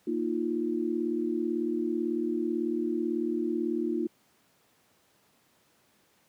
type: chord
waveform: sine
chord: Bb suspended fourth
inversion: none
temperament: equal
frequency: 233.1 / 311.1 / 349.2 Hz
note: Bb3 / Eb4 / F4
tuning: 0 / 0 / 0 cents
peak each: -32 / -31 / -30 dBFS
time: 0.07-4.07 s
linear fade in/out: 5 ms
effects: pink hiss -66 dBFS RMS until 6.28 s + high-pass 150 Hz 12 dB/octave

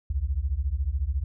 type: beating tone pair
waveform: sine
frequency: 61.74 / 75.74 Hz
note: B1 / D#2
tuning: 0 / -46 cents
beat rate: 14 Hz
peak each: -27 dBFS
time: 0.1-1.24 s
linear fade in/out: 5 ms
effects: none

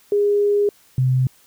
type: tone pair in turn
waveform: sine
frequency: 409.5 / 128.98 Hz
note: G#4 / C3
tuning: -24 / -24 cents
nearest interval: octave + minor sixth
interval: 2000 cents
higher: first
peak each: -14 dBFS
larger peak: neither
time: 0.12-0.69 / 0.98-1.27 s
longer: first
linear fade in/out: 2 ms
effects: white hiss -54 dBFS RMS until 1.46 s

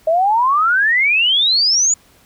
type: exponential sweep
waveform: sine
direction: up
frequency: 622.3 to 7040 Hz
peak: -11 dBFS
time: 0.07-1.94 s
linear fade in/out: 5 ms
effects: pink hiss -51 dBFS RMS until 2.25 s

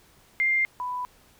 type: tone pair in turn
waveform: sine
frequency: 2104 / 993 Hz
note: C7 / B5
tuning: +9 / +9 cents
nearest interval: octave + minor second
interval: 1300 cents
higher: first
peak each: -20 / -28 dBFS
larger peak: first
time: 0.4-0.65 / 0.8-1.05 s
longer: neither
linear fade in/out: 0 ms
effects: pink hiss -58 dBFS RMS until 1.39 s

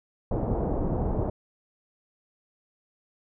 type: low-pass noise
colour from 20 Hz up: pink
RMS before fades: -27 dBFS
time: 0.31-1.3 s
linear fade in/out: 5 ms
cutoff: 760 Hz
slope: 24 dB/octave
effects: none

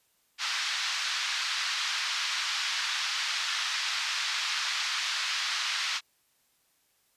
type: band-pass noise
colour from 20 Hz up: white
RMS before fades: -31 dBFS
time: 0.38-6.01 s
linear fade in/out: 50 ms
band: 1100 to 5100 Hz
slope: 24 dB/octave
effects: white hiss -70 dBFS RMS until 7.16 s + resampled to 32000 Hz

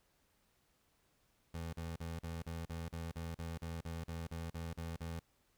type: tone bursts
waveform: 25% pulse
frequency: 82.9 Hz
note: E2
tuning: 10 cents sharp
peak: -37 dBFS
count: 16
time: 1.54-5.195 s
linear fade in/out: 5 ms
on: 190 ms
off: 41 ms
effects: pink hiss -75 dBFS RMS until 5.57 s

